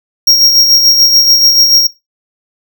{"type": "tone with tremolo", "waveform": "square", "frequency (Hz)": 5588, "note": "F8", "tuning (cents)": 0, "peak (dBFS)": -3, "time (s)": [0.27, 1.87], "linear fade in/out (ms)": 5, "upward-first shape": "sine", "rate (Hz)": 6.9, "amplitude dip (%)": 45, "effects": ["noise-tail reverb RT60 0.2 s tail -18 dB re dry"]}